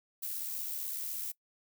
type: noise with amplitude modulation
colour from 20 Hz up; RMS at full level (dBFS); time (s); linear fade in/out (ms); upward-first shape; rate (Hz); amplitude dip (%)
violet; -36; 0.22-1.32; 10; sine; 76.1; 40
effects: noise-tail reverb RT60 0.1 s tail -21 dB re dry